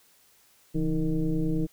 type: tone with frequency modulation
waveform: sine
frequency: 164.81 Hz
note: E3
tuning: in tune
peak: -23 dBFS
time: 0.74-1.67 s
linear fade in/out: 20 ms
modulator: 150 Hz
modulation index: 1.4
effects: white hiss -61 dBFS RMS until 1.72 s